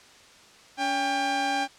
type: tone pair together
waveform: sawtooth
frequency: 282 / 797 Hz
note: C#4 / G5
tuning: +30 / +28 cents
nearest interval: octave + tritone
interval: 1798 cents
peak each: -28 / -21 dBFS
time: 0.77-1.68 s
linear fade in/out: 50 ms
effects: white hiss -52 dBFS RMS until 1.78 s + low-pass 6000 Hz 12 dB/octave